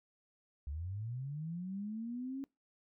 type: linear sweep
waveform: sine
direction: up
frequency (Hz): 67 to 276.7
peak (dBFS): -38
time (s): 0.67-2.44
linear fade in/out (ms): 0
effects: noise-tail reverb RT60 0.2 s tail -23 dB re dry